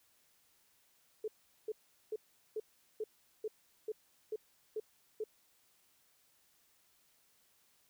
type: tone bursts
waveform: sine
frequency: 432.3 Hz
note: A4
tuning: 31 cents flat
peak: -35 dBFS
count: 10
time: 1.24-5.24 s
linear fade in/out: 5 ms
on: 40 ms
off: 400 ms
effects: white hiss -71 dBFS RMS until 7.89 s